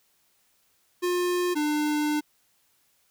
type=tone pair in turn; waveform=square; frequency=356.2 / 299.5 Hz; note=F4 / D4; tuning=+34 / +34 cents; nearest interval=minor third; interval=300 cents; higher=first; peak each=-24 dBFS; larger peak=neither; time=1.02-1.55 / 1.55-2.21 s; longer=second; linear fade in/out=20 ms; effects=white hiss -67 dBFS RMS until 3.1 s